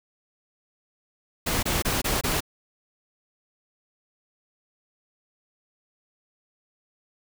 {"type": "noise bursts", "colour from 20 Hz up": "pink", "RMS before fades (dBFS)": -25, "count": 5, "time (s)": [1.46, 2.406], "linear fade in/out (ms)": 10, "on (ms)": 170, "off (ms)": 24, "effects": []}